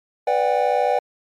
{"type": "chord", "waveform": "triangle", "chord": "G major seventh", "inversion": "first", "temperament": "equal with one note detuned", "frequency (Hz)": [493.9, 587.3, 740, 800], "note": ["B4", "D5", "F#5", "G5"], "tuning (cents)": [0, 0, 0, 35], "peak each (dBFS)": -20, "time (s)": [0.27, 0.99], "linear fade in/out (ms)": 5, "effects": ["MP3 96 kbps"]}